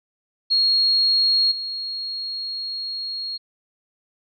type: tone with level steps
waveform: sine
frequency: 4287 Hz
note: C8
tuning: 41 cents sharp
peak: -15 / -26 dBFS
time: 0.5-3.38 s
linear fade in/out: 20 ms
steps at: 1.51 s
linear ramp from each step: 10 ms
effects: none